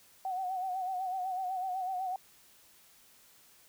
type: tone with vibrato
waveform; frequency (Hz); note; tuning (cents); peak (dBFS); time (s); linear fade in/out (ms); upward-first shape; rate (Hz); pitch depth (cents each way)
sine; 746; F#5; +14; -32; 0.25-2.16; 2; sine; 8; 60
effects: white hiss -61 dBFS RMS until 3.68 s